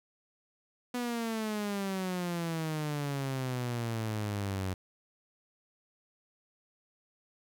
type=exponential sweep; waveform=sawtooth; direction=down; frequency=247.6 to 92.5 Hz; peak=-28 dBFS; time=0.94-4.74 s; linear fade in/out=5 ms; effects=none